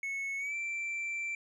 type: tone with pitch glide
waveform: triangle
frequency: 2200 to 2344 Hz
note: C#7 to D7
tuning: -14 to -4 cents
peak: -32 dBFS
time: 0.03-1.35 s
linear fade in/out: 2 ms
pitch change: +110 cents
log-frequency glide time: 0.38-0.55 s
effects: resampled to 24000 Hz